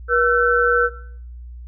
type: tone cluster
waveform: sine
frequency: 481.1 / 1344 / 1520 Hz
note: B4 / E6 / F#6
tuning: -45 / +33 / +46 cents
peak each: -18 dBFS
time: 0.08-0.9 s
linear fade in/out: 50 ms
effects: noise-tail reverb RT60 0.6 s tail -18 dB re dry + added 60 Hz sine -33 dBFS peak until 1.67 s